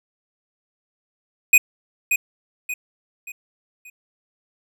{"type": "tone with echo", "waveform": "square", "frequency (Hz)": 2492, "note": "D#7", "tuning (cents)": 2, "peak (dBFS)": -9, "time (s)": [1.53, 1.58], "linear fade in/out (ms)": 5, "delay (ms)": 580, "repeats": 4, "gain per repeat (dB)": -8, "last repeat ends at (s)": 3.9, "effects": []}